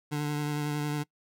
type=tone with vibrato; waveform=25% pulse; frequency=148.1 Hz; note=D3; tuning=15 cents sharp; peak=-25 dBFS; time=0.11-1.04 s; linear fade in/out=20 ms; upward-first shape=sine; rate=11 Hz; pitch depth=19 cents each way; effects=noise-tail reverb RT60 0.1 s tail -23 dB re dry